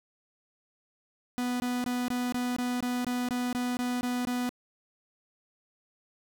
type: tone bursts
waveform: 45% pulse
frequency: 246.9 Hz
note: B3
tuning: in tune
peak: -28 dBFS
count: 13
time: 1.38-4.492 s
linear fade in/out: 0 ms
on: 220 ms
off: 21 ms
effects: none